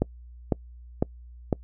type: click train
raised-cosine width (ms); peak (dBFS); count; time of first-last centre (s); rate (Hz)
2; -8; 4; 0.02-1.528; 1.99
effects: noise-tail reverb RT60 0.1 s tail -26 dB re dry + added 60 Hz sine -43 dBFS peak until 1.63 s